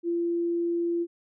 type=tone; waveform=sine; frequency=341.8 Hz; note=F4; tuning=37 cents flat; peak=-24 dBFS; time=0.03-1.07 s; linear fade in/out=50 ms; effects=none